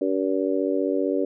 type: harmonic tone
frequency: 95.4 Hz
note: G2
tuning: 47 cents flat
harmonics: 3 / 4 / 5 / 6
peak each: -25 / -26 / -27 / -28 dBFS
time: 0.01-1.25 s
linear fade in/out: 5 ms
effects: none